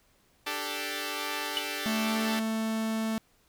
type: chord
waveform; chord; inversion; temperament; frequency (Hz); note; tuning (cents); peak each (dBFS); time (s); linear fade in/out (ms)
5% pulse; D suspended fourth; none; equal; 293.7 / 392 / 440; D4 / G4 / A4; 0 / 0 / 0; -25; 0.46-2.4; 10
type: tone with exponential decay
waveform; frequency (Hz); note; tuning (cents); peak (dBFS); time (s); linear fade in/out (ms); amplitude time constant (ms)
triangle; 2960; F#7; 0; -21; 1.57-1.64; 0; 15
type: tone with pitch glide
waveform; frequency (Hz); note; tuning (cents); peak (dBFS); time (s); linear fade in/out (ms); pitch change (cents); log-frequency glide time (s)
45% pulse; 220 to 221.5; A3 to A3; 0 to +12; -28; 1.86-3.18; 0; +12; 2.02-2.17
effects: pink hiss -66 dBFS RMS until 3.48 s